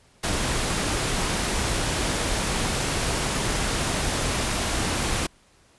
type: noise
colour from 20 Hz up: pink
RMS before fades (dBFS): -25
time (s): 0.23-5.27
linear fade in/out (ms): 10
effects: pink hiss -58 dBFS RMS until 5.78 s + resampled to 24000 Hz